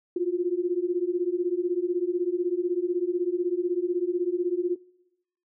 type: beating tone pair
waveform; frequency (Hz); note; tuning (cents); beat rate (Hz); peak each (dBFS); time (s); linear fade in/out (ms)
sine; 345.8 / 361.8; F4 / F#4; -17 / -39; 16; -27; 0.16-4.76; 5
effects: noise-tail reverb RT60 0.9 s tail -24 dB re dry